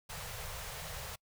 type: band-stop noise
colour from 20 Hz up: pink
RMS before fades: -43 dBFS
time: 0.09-1.16 s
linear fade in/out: 10 ms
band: 170 to 450 Hz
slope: 48 dB/octave
effects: noise-tail reverb RT60 0.1 s tail -26 dB re dry